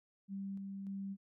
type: tone with tremolo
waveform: sine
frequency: 196 Hz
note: G3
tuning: in tune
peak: -39 dBFS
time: 0.28-1.17 s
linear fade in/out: 50 ms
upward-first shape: square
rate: 1.7 Hz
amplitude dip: 25%
effects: none